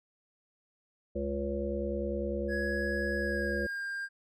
harmonic tone, 70 Hz, C#2, 18 cents sharp, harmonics 1 / 3 / 5 / 7 / 8, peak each -37 / -37 / -37 / -37 / -37 dBFS, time 1.15-3.67 s, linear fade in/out 10 ms
triangle tone with pitch glide, 1671 to 1601.1 Hz, G#6 to G6, +10 to +36 cents, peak -32 dBFS, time 2.48-4.09 s, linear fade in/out 50 ms, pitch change -74 cents, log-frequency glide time 3.18-3.84 s
effects none

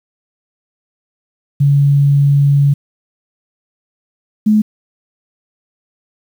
sine tone pair in turn, 141.6 / 213.5 Hz, C#3 / G#3, +37 / +48 cents, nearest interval perfect fifth, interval 711 cents, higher second, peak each -7 dBFS, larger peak neither, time 1.6-2.74 / 4.46-4.62 s, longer first, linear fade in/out 10 ms, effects 7-bit

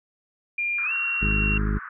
sine tone with pitch glide, 2400 to 2741 Hz, D7 to F7, +37 to -33 cents, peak -23 dBFS, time 0.58-1.58 s, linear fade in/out 5 ms, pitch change +230 cents, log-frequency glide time 0.84-0.92 s
white band-pass noise, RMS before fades -38 dBFS, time 0.78-1.89 s, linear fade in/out 5 ms, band 1200 to 1600 Hz, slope 48 dB/octave
harmonic tone, 51.91 Hz, G#1, in tune, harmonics 1 / 2 / 3 / 4 / 5 / 6 / 7 / 8, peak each -23 / -30 / -31 / -29 / -40 / -37 / -45 / -38 dBFS, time 1.21-1.79 s, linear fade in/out 20 ms
effects none

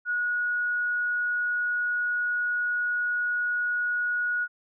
sine tone, 1455 Hz, F#6, 29 cents flat, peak -24 dBFS, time 0.05-4.48 s, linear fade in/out 50 ms, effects none

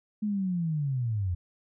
sine linear sweep, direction down, 215 to 84.5 Hz, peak -26 dBFS, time 0.22-1.35 s, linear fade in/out 10 ms, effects none

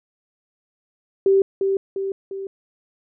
sine tone with echo, 389.2 Hz, G4, 12 cents flat, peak -12 dBFS, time 1.26-1.42 s, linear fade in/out 2 ms, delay 350 ms, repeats 3, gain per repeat -5 dB, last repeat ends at 2.47 s, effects none

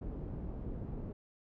pink low-pass noise, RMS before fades -41 dBFS, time 0.01-1.13 s, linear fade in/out 10 ms, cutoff 370 Hz, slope 12 dB/octave, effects none

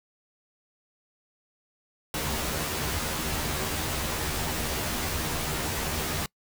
pink noise with comb filter, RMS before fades -30 dBFS, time 2.14-6.26 s, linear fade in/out 2 ms, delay 13 ms, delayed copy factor +0.8, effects noise-tail reverb RT60 0.1 s tail -25 dB re dry

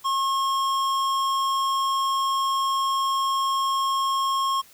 sine tone with hard clipping, 1080 Hz, C#6, 45 cents flat, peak -23 dBFS, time 0.04-4.62 s, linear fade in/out 20 ms, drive 14 dB, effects white hiss -52 dBFS RMS until 4.73 s

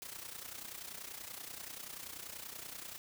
white noise with amplitude modulation, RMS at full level -44 dBFS, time 0.02-2.98 s, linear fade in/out 0 ms, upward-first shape sine, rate 30.4 Hz, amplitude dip 70%, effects none

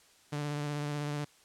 sawtooth tone with vibrato, 146.83 Hz, D3, in tune, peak -29 dBFS, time 0.32-1.25 s, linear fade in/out 10 ms, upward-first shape sine, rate 16 Hz, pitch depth 22 cents each way, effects white hiss -62 dBFS RMS until 1.44 s + low-pass 9000 Hz 12 dB/octave

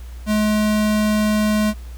square tone, 212.6 Hz, G#3, 41 cents sharp, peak -16 dBFS, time 0.26-1.74 s, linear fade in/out 50 ms, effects added 60 Hz sine -31 dBFS peak until 1.97 s + pink hiss -48 dBFS RMS until 1.97 s

